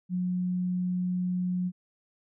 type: tone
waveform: sine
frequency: 180.8 Hz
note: F#3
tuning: 40 cents flat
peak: -26 dBFS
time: 0.09-1.72 s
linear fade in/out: 50 ms
effects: none